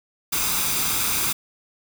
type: noise with comb filter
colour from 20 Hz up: white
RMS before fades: -23 dBFS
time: 0.32-1.33 s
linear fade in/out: 10 ms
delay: 0.82 ms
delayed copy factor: +0.55
effects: none